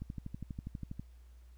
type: click train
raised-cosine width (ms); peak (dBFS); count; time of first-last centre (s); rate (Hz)
5; -28; 13; 0.02-0.996; 12.3
effects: added 60 Hz sine -53 dBFS peak until 1.57 s + pink hiss -72 dBFS RMS until 1.57 s